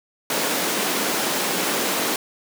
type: high-pass noise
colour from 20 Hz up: pink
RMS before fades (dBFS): -23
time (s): 0.3-2.16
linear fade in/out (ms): 2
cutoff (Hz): 220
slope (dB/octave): 24
effects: none